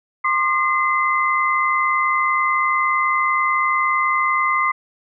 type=tone cluster; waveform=sine; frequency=1063 / 1203 / 2054 Hz; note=C6 / D6 / C7; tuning=+27 / +41 / -33 cents; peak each=-20 dBFS; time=0.24-4.72 s; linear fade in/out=10 ms; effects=none